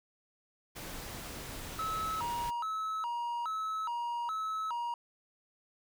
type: noise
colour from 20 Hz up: pink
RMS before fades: -43 dBFS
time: 0.75-2.51 s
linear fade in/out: 20 ms
type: tone with vibrato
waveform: triangle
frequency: 1108.7 Hz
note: C#6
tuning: in tune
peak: -31 dBFS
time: 1.79-4.94 s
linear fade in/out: 2 ms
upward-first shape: square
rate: 1.2 Hz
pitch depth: 270 cents each way
effects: none